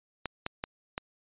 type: clicks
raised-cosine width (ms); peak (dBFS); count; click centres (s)
0.3; -16; 4; 0.257 / 0.464 / 0.639 / 0.979
effects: resampled to 8000 Hz